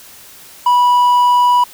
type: tone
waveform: triangle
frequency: 980 Hz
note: B5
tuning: 14 cents flat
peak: -6 dBFS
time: 0.66-1.64 s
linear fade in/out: 5 ms
effects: white hiss -39 dBFS RMS until 1.73 s